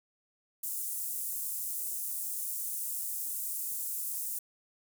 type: high-pass noise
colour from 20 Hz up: pink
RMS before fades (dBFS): -36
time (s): 0.63-4.39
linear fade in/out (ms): 5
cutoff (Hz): 8700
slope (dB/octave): 24
effects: none